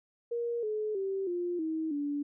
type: tone with pitch steps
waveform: sine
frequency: 471.8 / 427.7 / 387.7 / 351.4 / 318.5 / 288.8 Hz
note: A#4 / A4 / G4 / F4 / D#4 / D4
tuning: +21 / -49 / -19 / +11 / +41 / -29 cents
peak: -30 dBFS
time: 0.31-2.23 s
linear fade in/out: 10 ms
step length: 320 ms
effects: none